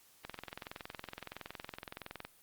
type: click train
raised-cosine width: 0.3 ms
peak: -26 dBFS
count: 44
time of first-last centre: 0.25-2.25 s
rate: 21.5 Hz
effects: white hiss -64 dBFS RMS until 2.42 s + Opus 48 kbps